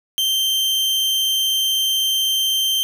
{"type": "tone", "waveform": "40% pulse", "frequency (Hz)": 3136, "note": "G7", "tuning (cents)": 0, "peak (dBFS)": -16, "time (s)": [0.18, 2.83], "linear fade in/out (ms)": 0, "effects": []}